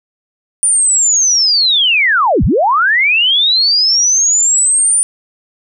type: linear two-way sweep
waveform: sine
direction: down then up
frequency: 9410 to 30.27 to 9410 Hz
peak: -8 dBFS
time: 0.63-5.03 s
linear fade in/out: 0 ms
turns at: 2.44 s
effects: none